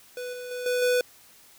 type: tone with level steps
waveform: square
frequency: 495.3 Hz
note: B4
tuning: 5 cents sharp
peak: -33 / -36 / -32 / -24 / -21 dBFS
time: 0.17-1.01 s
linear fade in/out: 2 ms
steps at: 0.33 / 0.51 / 0.66 / 0.82 s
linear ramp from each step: 2 ms
effects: white hiss -54 dBFS RMS until 1.58 s